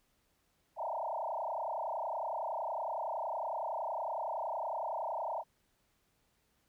sine tone with frequency modulation, 784 Hz, G5, in tune, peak -34 dBFS, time 0.76-5.44 s, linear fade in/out 50 ms, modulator 30.8 Hz, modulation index 5.7, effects pink hiss -75 dBFS RMS until 6.68 s

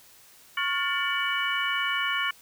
sine tone cluster, 1106 / 1414 / 1775 / 2271 / 2957 Hz, C#6 / F6 / A6 / C#7 / F#7, -4 / +21 / +15 / +41 / -2 cents, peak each -31 dBFS, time 0.57-2.31 s, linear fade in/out 5 ms, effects white hiss -54 dBFS RMS until 2.41 s

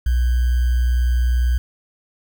sine tone with sample-and-hold, 61.1 Hz, B1, 18 cents flat, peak -14 dBFS, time 0.06-1.58 s, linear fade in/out 5 ms, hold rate 1575 Hz, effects none

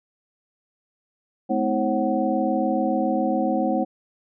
sine tone cluster, 213.2 / 253.4 / 320.6 / 540 / 747 Hz, G#3 / B3 / E4 / C#5 / F#5, +46 / +45 / -48 / -45 / +16 cents, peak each -26 dBFS, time 1.49-3.85 s, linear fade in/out 20 ms, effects none

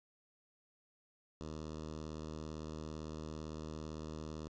10% pulse tone with notch filter, 77.8 Hz, D#2, in tune, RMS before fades -45 dBFS, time 1.41-4.48 s, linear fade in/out 0 ms, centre 2100 Hz, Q 1, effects resampled to 16000 Hz + 12-bit

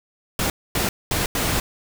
pink noise bursts at uneven times, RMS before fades -22 dBFS, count 4, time 0.39-0.5 / 0.75-0.89 / 1.11-1.26 / 1.35-1.6 s, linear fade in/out 2 ms, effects none

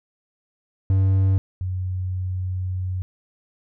triangle / sine tone pair in turn, 95.9 / 92.26 Hz, G2 / F#2, -37 / -4 cents, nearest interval minor second, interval 67 cents, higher first, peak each -13 / -23 dBFS, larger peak first, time 0.9-1.38 / 1.61-3.02 s, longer second, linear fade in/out 0 ms, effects none

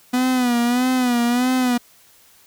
45% pulse tone with vibrato, 246.9 Hz, B3, in tune, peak -16 dBFS, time 0.13-1.78 s, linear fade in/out 10 ms, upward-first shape sine, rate 1.6 Hz, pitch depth 70 cents each way, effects white hiss -52 dBFS RMS until 2.46 s

